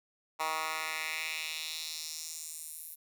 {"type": "tone with high-pass filter sweep", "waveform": "10% pulse", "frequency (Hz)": 158.1, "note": "D#3", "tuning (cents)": 28, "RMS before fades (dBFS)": -38, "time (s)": [0.39, 2.96], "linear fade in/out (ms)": 20, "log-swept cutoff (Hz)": [1000, 12000], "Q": 2, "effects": []}